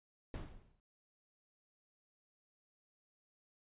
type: noise with exponential decay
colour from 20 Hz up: brown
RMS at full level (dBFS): -38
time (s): 0.34-0.8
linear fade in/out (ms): 1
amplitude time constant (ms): 100
effects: resampled to 8000 Hz